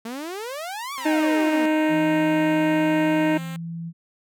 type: exponential two-way sweep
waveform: sawtooth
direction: up then down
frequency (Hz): 220 to 1174.7 to 220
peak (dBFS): -26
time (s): 0.05-1.66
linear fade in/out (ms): 5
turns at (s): 0.94
type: tone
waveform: 5% pulse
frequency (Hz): 265.2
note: C4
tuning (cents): +23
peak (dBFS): -26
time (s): 0.98-3.56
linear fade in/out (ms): 0
type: harmonic tone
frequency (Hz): 310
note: D#4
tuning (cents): -6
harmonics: 1 / 2 / 3 / 5 / 6 / 7 / 8 / 9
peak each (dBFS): -19 / -25 / -29 / -33 / -35 / -36 / -37 / -38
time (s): 1.05-3.38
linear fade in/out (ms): 10
type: tone with pitch glide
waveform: sine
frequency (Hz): 164.81 to 167.01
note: E3 to E3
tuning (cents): 0 to +23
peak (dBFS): -29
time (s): 1.88-3.93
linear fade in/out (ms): 50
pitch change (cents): +23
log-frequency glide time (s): 2.46-3.52
effects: none